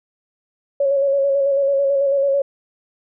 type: tone with vibrato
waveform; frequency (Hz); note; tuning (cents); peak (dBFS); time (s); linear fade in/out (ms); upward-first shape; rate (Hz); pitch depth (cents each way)
sine; 554.4; C#5; 0; -14; 0.8-2.42; 5; square; 9.1; 26
effects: none